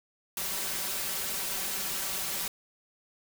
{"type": "noise with comb filter", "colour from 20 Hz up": "white", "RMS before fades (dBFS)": -33, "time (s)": [0.37, 2.48], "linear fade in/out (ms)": 2, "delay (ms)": 5.2, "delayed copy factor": 0.8, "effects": []}